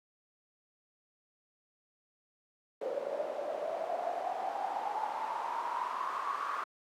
pink noise with band-pass filter sweep, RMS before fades -36 dBFS, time 2.81-6.64 s, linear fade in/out 5 ms, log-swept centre 530 to 1200 Hz, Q 8.7, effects high-pass 300 Hz 12 dB/octave

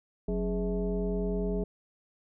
sine tone with frequency modulation, 185 Hz, F#3, in tune, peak -27 dBFS, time 0.28-1.64 s, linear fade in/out 5 ms, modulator 230 Hz, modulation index 1.4, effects none

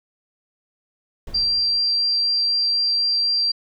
brown noise with exponential decay, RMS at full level -32 dBFS, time 1.27-2.24 s, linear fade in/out 2 ms, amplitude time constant 210 ms
sine tone, 4724 Hz, D8, 9 cents sharp, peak -17 dBFS, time 1.34-3.52 s, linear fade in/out 10 ms
effects none

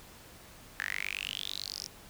sawtooth tone with high-pass filter sweep, 49 Hz, G1, in tune, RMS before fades -38 dBFS, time 0.79-1.87 s, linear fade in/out 10 ms, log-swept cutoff 1700 to 5500 Hz, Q 8.4, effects pink hiss -53 dBFS RMS until 2.09 s

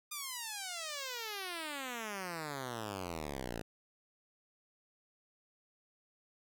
5% pulse exponential sweep, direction down, 1226 to 54 Hz, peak -28 dBFS, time 0.11-3.62 s, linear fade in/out 10 ms, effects none

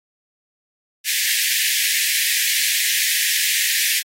pink high-pass noise, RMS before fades -20 dBFS, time 1.04-4.03 s, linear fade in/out 50 ms, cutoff 1700 Hz, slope 96 dB/octave, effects AAC 48 kbps

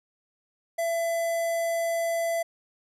square tone with notch filter, 670 Hz, E5, 28 cents sharp, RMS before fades -27 dBFS, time 0.78-2.43 s, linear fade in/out 10 ms, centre 3800 Hz, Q 1.1, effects resampled to 32000 Hz

